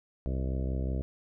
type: harmonic tone with a mistuned harmonic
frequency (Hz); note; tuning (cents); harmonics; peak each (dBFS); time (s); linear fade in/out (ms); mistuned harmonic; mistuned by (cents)
65.41; C2; 0; 1 / 2 / 3 / 4 / 5 / 6 / 7 / 8 / 9 / 10; -30 / -36 / -40 / -42 / -44 / -46 / -47 / -48 / -49 / -50; 0.26-1.02; 0; 10; -27
effects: none